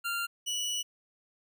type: tone pair in turn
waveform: 25% pulse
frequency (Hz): 1390 / 2945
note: F6 / F#7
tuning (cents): -9 / -9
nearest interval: octave + minor second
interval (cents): 1300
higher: second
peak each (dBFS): -27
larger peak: neither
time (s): 0.04-0.27 / 0.46-0.83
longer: second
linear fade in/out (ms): 20
effects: none